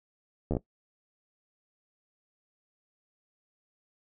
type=slowing click train; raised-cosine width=2 ms; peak=-16 dBFS; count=5; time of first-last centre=0.51-0.568 s; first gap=12 ms; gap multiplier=1.13; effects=noise-tail reverb RT60 0.1 s tail -18 dB re dry